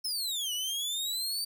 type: exponential two-way sweep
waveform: sawtooth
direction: down then up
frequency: 5340 to 2903 to 4655 Hz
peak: -28 dBFS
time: 0.04-1.45 s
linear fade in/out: 10 ms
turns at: 0.53 s
effects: none